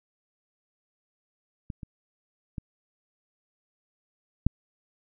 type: clicks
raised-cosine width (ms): 5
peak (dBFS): -22 / -26 / -21 / -8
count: 4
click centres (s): 1.702 / 1.832 / 2.582 / 4.466
effects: none